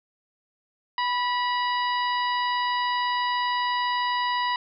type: harmonic tone with a mistuned harmonic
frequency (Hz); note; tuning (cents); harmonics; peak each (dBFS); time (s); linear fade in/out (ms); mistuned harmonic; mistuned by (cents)
972; B5; -28; 1 / 2 / 3 / 4 / 5; -24 / -30 / -34 / -36 / -38; 0.98-4.56; 2; 1; +25
effects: none